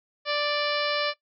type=harmonic tone; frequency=587.3 Hz; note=D5; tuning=in tune; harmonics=1 / 2 / 3 / 4 / 5 / 6 / 7 / 8 / 9; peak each=-28 / -31 / -33 / -34 / -35 / -36 / -36 / -37 / -38 dBFS; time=0.25-1.14 s; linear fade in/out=50 ms; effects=noise-tail reverb RT60 0.1 s tail -17 dB re dry